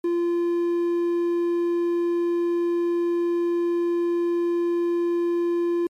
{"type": "tone with quantisation", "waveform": "triangle", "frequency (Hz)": 344.6, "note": "F4", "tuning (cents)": -23, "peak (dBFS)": -18, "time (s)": [0.04, 5.87], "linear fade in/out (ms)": 5, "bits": 8, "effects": ["MP3 64 kbps"]}